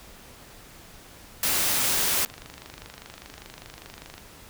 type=noise; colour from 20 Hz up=white; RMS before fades=-24 dBFS; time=1.43-2.25 s; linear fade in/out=2 ms
type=click train; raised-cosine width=0.2 ms; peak=-23 dBFS; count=49; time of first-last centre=2.26-4.18 s; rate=25 Hz
effects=pink hiss -48 dBFS RMS until 4.49 s